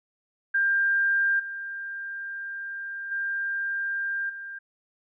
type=tone with level steps; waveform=sine; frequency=1594 Hz; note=G6; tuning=28 cents sharp; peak=-20 / -32 / -26 / -35 dBFS; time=0.54-4.59 s; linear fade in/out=10 ms; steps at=1.39 / 3.11 / 4.29 s; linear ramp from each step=10 ms; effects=none